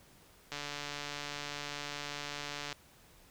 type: click train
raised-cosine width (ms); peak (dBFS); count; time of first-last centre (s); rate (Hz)
0.2; -22; 321; 0.52-2.727; 145
effects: pink hiss -61 dBFS RMS until 3.3 s